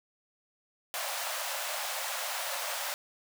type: high-pass noise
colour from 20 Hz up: pink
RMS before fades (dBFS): -35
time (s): 0.94-2.94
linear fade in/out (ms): 0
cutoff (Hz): 540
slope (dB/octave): 96
effects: none